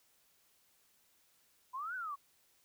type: exponential two-way sweep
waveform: sine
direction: up then down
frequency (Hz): 987 to 1544 to 1090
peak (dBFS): -38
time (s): 1.73-2.16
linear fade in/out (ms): 20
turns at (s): 1.95
effects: white hiss -71 dBFS RMS until 2.64 s